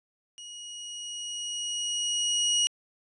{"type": "tone with level ramp", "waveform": "25% pulse", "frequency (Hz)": 2898, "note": "F#7", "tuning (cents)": -37, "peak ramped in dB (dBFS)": [-38, -18], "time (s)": [0.38, 2.67], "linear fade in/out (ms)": 0, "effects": ["resampled to 22050 Hz"]}